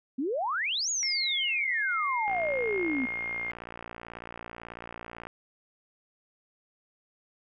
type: exponential two-way sweep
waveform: sine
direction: up then down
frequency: 244.7 to 6910 to 244.7 Hz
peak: -27 dBFS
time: 0.18-3.06 s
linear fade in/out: 10 ms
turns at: 0.9 s
type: tone with vibrato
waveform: sine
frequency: 2131 Hz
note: C7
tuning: 31 cents sharp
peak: -31 dBFS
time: 1.03-3.51 s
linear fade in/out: 0 ms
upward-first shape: triangle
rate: 0.69 Hz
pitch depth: 9 cents each way
type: click train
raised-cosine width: 0.5 ms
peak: -25 dBFS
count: 175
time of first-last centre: 2.28-5.27 s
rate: 58.2 Hz
effects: none